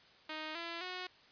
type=tone with pitch steps; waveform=5% pulse; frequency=311.1 / 337.3 / 365.7 Hz; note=D#4 / E4 / F#4; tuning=0 / +40 / -20 cents; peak=-29 dBFS; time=0.29-1.07 s; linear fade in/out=5 ms; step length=260 ms; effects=white hiss -62 dBFS RMS until 1.31 s + resampled to 11025 Hz